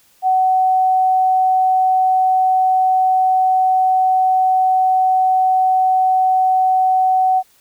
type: tone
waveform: sine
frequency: 750 Hz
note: F#5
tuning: 23 cents sharp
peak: -11 dBFS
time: 0.22-7.43 s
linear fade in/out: 50 ms
effects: white hiss -54 dBFS RMS until 7.6 s